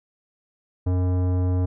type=tone with tanh clipping; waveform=sine; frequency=90.9 Hz; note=F#2; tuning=30 cents flat; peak=-21 dBFS; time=0.86-1.66 s; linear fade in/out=10 ms; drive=16 dB; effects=none